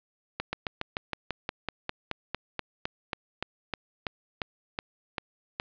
slowing click train, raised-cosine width 0.3 ms, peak -14 dBFS, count 22, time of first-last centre 0.4-5.599 s, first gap 130 ms, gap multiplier 1.06, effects resampled to 11025 Hz + 9-bit

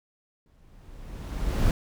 brown noise with exponential growth, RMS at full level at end -20 dBFS, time 0.46-1.71 s, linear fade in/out 1 ms, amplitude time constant 270 ms, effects none

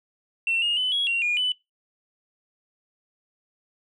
sine tone with pitch steps, 2706 / 2849 / 3015 / 3327 / 2752 / 2433 / 2995 Hz, E7 / F7 / F#7 / G#7 / F7 / D#7 / F#7, +45 / +34 / +32 / +2 / -26 / -39 / +20 cents, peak -20 dBFS, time 0.47-1.52 s, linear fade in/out 2 ms, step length 150 ms, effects noise-tail reverb RT60 0.2 s tail -22 dB re dry + tanh soft clip ceiling -17 dBFS

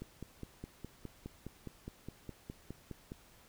click train, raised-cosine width 3 ms, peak -30 dBFS, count 16, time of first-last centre 0.02-3.119 s, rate 4.84 Hz, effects pink hiss -62 dBFS RMS until 3.48 s

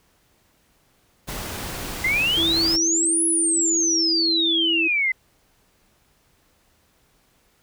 pink noise, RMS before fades -31 dBFS, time 1.27-2.77 s, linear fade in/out 20 ms
sine exponential two-way sweep, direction up then down, 2022 to 10548 to 2022 Hz, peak -18 dBFS, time 2.04-5.12 s, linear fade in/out 5 ms, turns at 3.25 s
sine tone, 329.6 Hz, E4, in tune, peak -24 dBFS, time 2.37-4.88 s, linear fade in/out 10 ms
effects pink hiss -62 dBFS RMS until 7.62 s

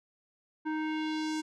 square tone with low-pass filter sweep, 311.1 Hz, D#4, in tune, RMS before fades -33 dBFS, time 0.65-1.42 s, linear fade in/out 20 ms, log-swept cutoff 1400 to 7600 Hz, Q 1.6, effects none

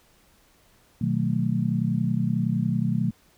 sine chord, B dominant seventh, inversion none, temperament just, 123.47 / 154.34 / 185.21 / 222.2 Hz, B2 / D#3 / F#3 / A3, 0 / -14 / +2 / +17 cents, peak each -27 dBFS, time 1.01-3.11 s, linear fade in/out 5 ms, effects pink hiss -60 dBFS RMS until 3.37 s

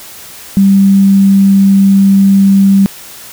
sine tone, 196 Hz, G3, in tune, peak -3 dBFS, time 0.57-2.86 s, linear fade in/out 0 ms, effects white hiss -31 dBFS RMS until 3.32 s

